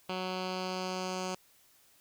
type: tone with low-pass filter sweep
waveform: 10% pulse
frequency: 185 Hz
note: F#3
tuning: in tune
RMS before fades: -36 dBFS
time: 0.09-1.35 s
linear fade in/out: 5 ms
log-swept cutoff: 3700 to 6600 Hz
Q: 2.1
effects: white hiss -64 dBFS RMS until 2 s